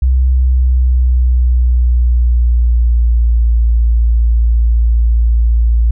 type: tone with pitch glide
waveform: sine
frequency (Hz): 64 to 57.35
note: C2 to A#1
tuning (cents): -38 to -28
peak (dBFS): -7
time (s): 0.02-5.91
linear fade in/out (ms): 5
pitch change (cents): -190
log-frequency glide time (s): 0.25-3.54
effects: none